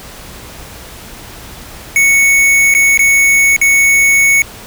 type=tone with dropouts; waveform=square; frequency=2217 Hz; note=C#7; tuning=in tune; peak=-7 dBFS; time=1.96-4.42 s; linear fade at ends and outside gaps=1 ms; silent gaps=2.74-2.749 / 2.975-2.992 / 3.564-3.614 s; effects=added 60 Hz sine -41 dBFS peak until 4.66 s + pink hiss -32 dBFS RMS until 4.66 s